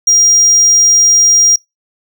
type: tone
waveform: triangle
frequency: 5700 Hz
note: F8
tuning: 34 cents sharp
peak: -4 dBFS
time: 0.07-1.56 s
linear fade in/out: 5 ms
effects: noise-tail reverb RT60 0.2 s tail -25 dB re dry